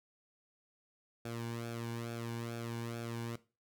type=tone with flanger; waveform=sawtooth; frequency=116.7 Hz; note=A#2; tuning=2 cents sharp; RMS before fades=-41 dBFS; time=1.25-3.36 s; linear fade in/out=5 ms; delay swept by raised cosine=1 to 1.58 ms; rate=2.3 Hz; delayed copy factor=-0.7; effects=noise-tail reverb RT60 0.3 s tail -17 dB re dry